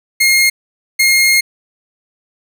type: tone bursts at uneven times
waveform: sawtooth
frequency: 2139 Hz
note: C7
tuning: 38 cents sharp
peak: -5 dBFS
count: 2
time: 0.2-0.5 / 0.99-1.41 s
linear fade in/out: 10 ms
effects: none